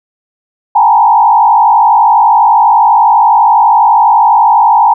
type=tone with frequency modulation; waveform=sine; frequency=880 Hz; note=A5; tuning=in tune; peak=-3 dBFS; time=0.75-4.94 s; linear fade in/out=10 ms; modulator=52.1 Hz; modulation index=1.6; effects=none